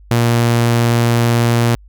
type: tone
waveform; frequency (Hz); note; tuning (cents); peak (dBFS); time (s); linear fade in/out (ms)
sawtooth; 117.9; A#2; +20; -7; 0.11-1.75; 0
effects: added 50 Hz sine -39 dBFS peak until 1.88 s